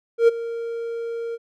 triangle tone with ADSR envelope, 463.7 Hz, A#4, 9 cents flat, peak -7 dBFS, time 0.18-1.38 s, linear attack 100 ms, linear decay 19 ms, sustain -17 dB, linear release 38 ms, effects none

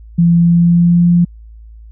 sine tone with pitch glide, 170.2 to 173.48 Hz, F3 to F3, -44 to -11 cents, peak -6 dBFS, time 0.18-1.25 s, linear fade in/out 10 ms, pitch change +33 cents, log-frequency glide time 0.37-1.07 s, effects added 55 Hz sine -33 dBFS peak until 1.91 s

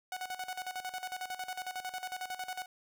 sawtooth tone with tremolo, 740 Hz, F#5, in tune, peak -32 dBFS, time 0.12-2.66 s, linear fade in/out 2 ms, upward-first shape square, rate 11 Hz, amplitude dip 75%, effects none

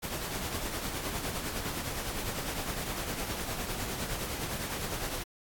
pink noise with tremolo, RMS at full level -34 dBFS, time 0.02-5.24 s, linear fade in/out 20 ms, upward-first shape triangle, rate 9.8 Hz, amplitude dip 45%, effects AAC 64 kbps

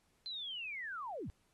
sine linear sweep, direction down, 4127 to 51.7 Hz, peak -40 dBFS, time 0.26-1.3 s, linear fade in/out 0 ms, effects pink hiss -75 dBFS RMS until 1.53 s + AAC 32 kbps

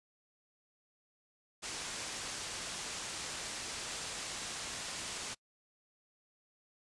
white low-pass noise, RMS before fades -42 dBFS, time 1.62-5.35 s, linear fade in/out 20 ms, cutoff 8400 Hz, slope 24 dB/octave, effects noise-tail reverb RT60 0.1 s tail -26 dB re dry + resampled to 24000 Hz

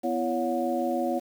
sine tone cluster, 249 / 335.3 / 560 / 723 Hz, B3 / E4 / C#5 / F#5, +14 / +30 / +18 / -40 cents, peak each -30 dBFS, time 0.03-1.2 s, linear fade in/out 20 ms, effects 8-bit

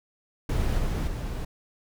brown noise with level steps, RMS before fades -25 / -27 / -31 dBFS, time 0.49-1.45 s, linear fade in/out 5 ms, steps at 0.78 / 1.07 s, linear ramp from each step 5 ms, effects none

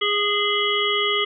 harmonic tone with a mistuned harmonic, 412.3 Hz, G#4, 13 cents flat, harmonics 1 / 3 / 5 / 7 / 8, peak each -25 / -25 / -25 / -25 / -25 dBFS, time 0.01-1.25 s, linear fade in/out 10 ms, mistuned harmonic 7, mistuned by +46 cents, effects none

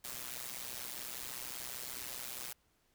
white noise with amplitude modulation, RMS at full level -40 dBFS, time 0.04-2.53 s, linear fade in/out 5 ms, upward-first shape sine, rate 125 Hz, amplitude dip 85%, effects pink hiss -74 dBFS RMS until 2.94 s

